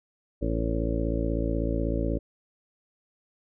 harmonic tone, 56.2 Hz, A1, 37 cents sharp, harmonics 1 / 2 / 3 / 4 / 5 / 6 / 8 / 9 / 10, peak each -28 / -34 / -35 / -37 / -32 / -34 / -36 / -39 / -35 dBFS, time 0.41-2.19 s, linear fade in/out 20 ms, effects none

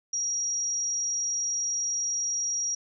sine tone, 5690 Hz, F8, 31 cents sharp, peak -26 dBFS, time 0.13-2.75 s, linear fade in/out 5 ms, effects none

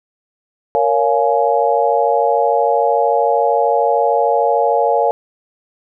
sine chord, Bb minor seventh, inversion none, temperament just, 466.2 / 559.4 / 699.2 / 839.1 Hz, Bb4 / Db5 / F5 / Ab5, 0 / +16 / +2 / +18 cents, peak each -17 dBFS, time 0.75-5.11 s, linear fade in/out 0 ms, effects none

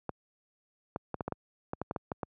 clicks, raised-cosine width 1 ms, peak -19 dBFS, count 12, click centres 0.093 / 0.961 / 1.143 / 1.208 / 1.28 / 1.323 / 1.734 / 1.816 / 1.911 / 1.962 / 2.118 / 2.232 s, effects high-pass 80 Hz 12 dB/octave

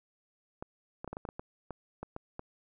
clicks, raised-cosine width 1 ms, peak -25 dBFS, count 12, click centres 0.625 / 1.045 / 1.077 / 1.13 / 1.169 / 1.252 / 1.289 / 1.395 / 1.707 / 2.03 / 2.164 / 2.394 s, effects none

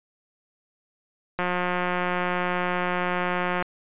click train, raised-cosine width 0.5 ms, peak -11 dBFS, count 401, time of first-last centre 1.39-3.625 s, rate 179 Hz, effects resampled to 8000 Hz

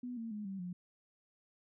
sine tone with pitch steps, 246.9 / 227.7 / 210 / 193.71 / 178.67 Hz, B3 / A#3 / G#3 / G3 / F3, 0 / -40 / +19 / -20 / +40 cents, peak -39 dBFS, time 0.03-0.73 s, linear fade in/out 5 ms, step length 140 ms, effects none

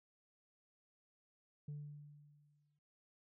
sine tone with exponential decay, 146.83 Hz, D3, in tune, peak -40 dBFS, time 1.68-2.79 s, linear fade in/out 5 ms, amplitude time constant 240 ms, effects tanh soft clip ceiling -41 dBFS

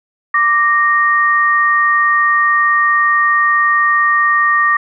sine tone pair together, 1174.7 / 1857.7 Hz, D6 / A#6, 0 / -6 cents, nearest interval minor sixth, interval 794 cents, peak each -12 dBFS, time 0.34-4.77 s, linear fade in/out 5 ms, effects none

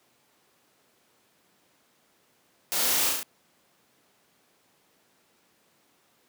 white noise with echo, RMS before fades -28 dBFS, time 2.72-3.09 s, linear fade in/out 0 ms, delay 35 ms, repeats 4, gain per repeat -2 dB, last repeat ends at 3.23 s, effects pink hiss -65 dBFS RMS until 6.28 s + high-pass 200 Hz 12 dB/octave

